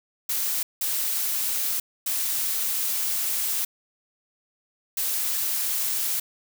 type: noise bursts at uneven times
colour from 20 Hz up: blue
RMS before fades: -26 dBFS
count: 4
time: 0.29-0.63 / 0.81-1.8 / 2.06-3.65 / 4.97-6.2 s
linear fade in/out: 5 ms
effects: none